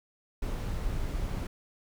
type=noise; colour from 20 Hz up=brown; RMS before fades=-32 dBFS; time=0.42-1.47 s; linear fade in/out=5 ms; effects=none